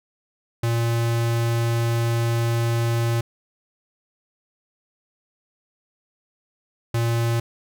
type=tone pair in turn; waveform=square; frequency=116.54 / 116.54 Hz; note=A#2 / A#2; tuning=0 / 0 cents; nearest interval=unison; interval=0 cents; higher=neither; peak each=-20 dBFS; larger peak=neither; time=0.63-3.21 / 6.94-7.4 s; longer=first; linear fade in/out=5 ms; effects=none